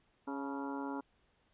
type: harmonic tone with a mistuned harmonic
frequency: 138.59 Hz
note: C#3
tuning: in tune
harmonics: 2 / 3 / 4 / 5 / 6 / 7 / 8 / 9 / 10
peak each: -39 / -47 / -50 / -54 / -46 / -46 / -53 / -58 / -50 dBFS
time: 0.27-1.01 s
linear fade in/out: 10 ms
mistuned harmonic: 6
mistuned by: +45 cents
effects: pink hiss -73 dBFS RMS until 1.53 s + resampled to 8000 Hz